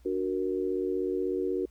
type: chord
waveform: sine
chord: D augmented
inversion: none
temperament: equal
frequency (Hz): 293.7 / 370 / 466.2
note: D4 / F#4 / A#4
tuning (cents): 0 / 0 / 0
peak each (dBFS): -34 / -29 / -33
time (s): 0.05-1.66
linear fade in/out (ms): 10
effects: added 60 Hz sine -53 dBFS peak until 1.7 s + pink hiss -67 dBFS RMS until 1.7 s